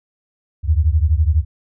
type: beating tone pair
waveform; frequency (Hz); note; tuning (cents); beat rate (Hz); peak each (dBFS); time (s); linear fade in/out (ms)
sine; 73.42 / 85.42; D2 / F2; 0 / -38; 12; -14 / -16; 0.63-1.45; 50
effects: none